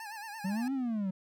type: tone with vibrato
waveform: 25% pulse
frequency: 859 Hz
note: A5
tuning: 42 cents flat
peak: -37 dBFS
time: 0-0.68 s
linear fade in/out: 2 ms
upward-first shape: sine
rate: 8.9 Hz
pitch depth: 100 cents each way
type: exponential two-way sweep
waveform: triangle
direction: up then down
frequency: 183.5 to 277.2 to 183.5 Hz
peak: -28 dBFS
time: 0.44-1.11 s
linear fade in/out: 10 ms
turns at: 0.73 s
effects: none